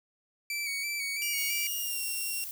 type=tone with vibrato; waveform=sawtooth; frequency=2283 Hz; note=D7; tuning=50 cents flat; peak=-28 dBFS; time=0.5-1.67 s; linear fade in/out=2 ms; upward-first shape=square; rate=3 Hz; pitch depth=34 cents each way
type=tone with pitch glide; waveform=5% pulse; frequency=2859 to 2746 Hz; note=F7 to F7; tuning=+40 to -30 cents; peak=-24 dBFS; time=1.22-2.44 s; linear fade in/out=0 ms; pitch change=-70 cents; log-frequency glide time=1.77-2.01 s
type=noise; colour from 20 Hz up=violet; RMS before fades=-39 dBFS; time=1.38-2.51 s; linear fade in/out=0 ms
effects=none